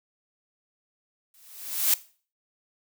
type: noise with exponential growth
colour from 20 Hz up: blue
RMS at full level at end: -19 dBFS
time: 1.34-1.94 s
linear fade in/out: 2 ms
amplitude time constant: 130 ms
effects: noise-tail reverb RT60 0.4 s tail -18 dB re dry